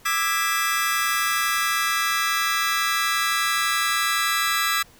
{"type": "chord", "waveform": "sawtooth", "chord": "E dominant seventh", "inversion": "third", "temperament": "just", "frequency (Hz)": [1186.7, 1318.5, 1648.1, 1977.8], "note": ["D6", "E6", "G#6", "B6"], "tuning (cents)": [18, 0, -14, 2], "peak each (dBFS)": [-23, -22, -23, -23], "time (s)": [0.05, 4.83], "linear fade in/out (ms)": 10, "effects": ["pink hiss -52 dBFS RMS until 4.99 s"]}